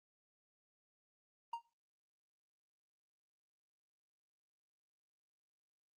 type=tone with exponential decay; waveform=triangle; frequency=932.3 Hz; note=A#5; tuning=in tune; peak=-33 dBFS; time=1.53-1.65 s; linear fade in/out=5 ms; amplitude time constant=24 ms; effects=noise-tail reverb RT60 0.3 s tail -18 dB re dry + Opus 32 kbps